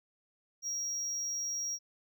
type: tone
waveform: triangle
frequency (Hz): 5650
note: F8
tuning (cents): +19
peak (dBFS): -32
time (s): 0.62-1.79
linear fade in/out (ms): 50
effects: none